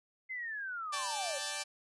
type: linear sweep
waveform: sine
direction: down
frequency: 2089 to 521 Hz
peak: -37 dBFS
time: 0.29-1.39 s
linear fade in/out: 20 ms
type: chord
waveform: 5% pulse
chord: D suspended fourth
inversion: none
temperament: equal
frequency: 587.3 / 784 / 880 Hz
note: D5 / G5 / A5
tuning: 0 / 0 / 0 cents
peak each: -29 dBFS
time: 0.92-1.64 s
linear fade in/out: 20 ms
effects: resampled to 24000 Hz